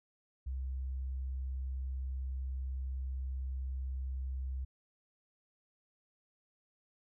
sine tone, 65.41 Hz, C2, in tune, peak -35 dBFS, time 0.46-4.65 s, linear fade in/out 10 ms, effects none

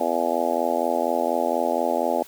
harmonic tone, 84.2 Hz, E2, 37 cents sharp, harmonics 3 / 4 / 5 / 6 / 7 / 8 / 9 / 10, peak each -30 / -30 / -32 / -29 / -26 / -27 / -30 / -28 dBFS, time 0-2.23 s, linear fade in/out 5 ms, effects white hiss -47 dBFS RMS until 2.27 s

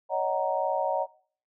sine chord, D# minor seventh, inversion third, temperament just, 560 / 622.3 / 746.7 / 933.4 Hz, C#5 / D#5 / F#5 / A#5, +18 / 0 / +16 / +2 cents, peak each -30 dBFS, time 0.09-1.07 s, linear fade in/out 50 ms, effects noise-tail reverb RT60 0.5 s tail -22 dB re dry

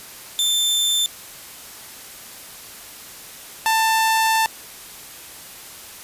sawtooth tone pair in turn, 3551 / 889.3 Hz, A7 / A5, +15 / +18 cents, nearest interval 2 octaves, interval 2397 cents, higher first, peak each -14 / -12 dBFS, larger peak second, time 0.39-1.06 / 3.66-4.46 s, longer second, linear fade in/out 0 ms, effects white hiss -39 dBFS RMS until 6.03 s + resampled to 32000 Hz

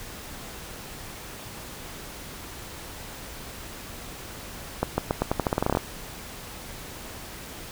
accelerating click train, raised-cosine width 1 ms, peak -8 dBFS, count 15, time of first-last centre 4.83-5.772 s, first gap 150 ms, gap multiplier 0.86, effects pink hiss -40 dBFS RMS until 7.71 s

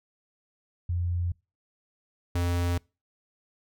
sine / square tone pair in turn, 87.31 / 87.31 Hz, F2 / F2, 0 / 0 cents, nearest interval unison, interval 0 cents, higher neither, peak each -25 dBFS, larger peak neither, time 0.89-1.32 / 2.35-2.78 s, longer neither, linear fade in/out 5 ms, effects noise-tail reverb RT60 0.3 s tail -26 dB re dry

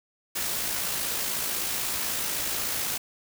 white noise with amplitude modulation, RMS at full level -28 dBFS, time 0.35-2.98 s, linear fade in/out 10 ms, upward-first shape sine, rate 56.1 Hz, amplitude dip 30%, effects none

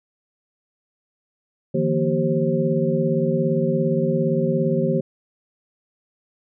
sine tone cluster, 153.4 / 170.8 / 234.4 / 385.6 / 531 Hz, D#3 / F3 / A#3 / G4 / C5, -24 / -38 / +10 / -28 / +25 cents, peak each -24 dBFS, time 1.74-5.01 s, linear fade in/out 10 ms, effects none

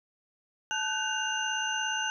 sine tone cluster, 870 / 1502 / 1559 / 2816 / 6130 Hz, A5 / F#6 / G6 / F7 / G8, -20 / +26 / -10 / +14 / -40 cents, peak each -35 / -33 / -38 / -33 / -37 dBFS, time 0.71-2.1 s, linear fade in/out 0 ms, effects none

